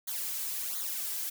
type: noise with flanger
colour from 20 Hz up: blue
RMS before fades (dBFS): -35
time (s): 0.07-1.3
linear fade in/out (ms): 10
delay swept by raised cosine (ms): 0.37 to 2.87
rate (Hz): 1.4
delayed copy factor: -0.95
effects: none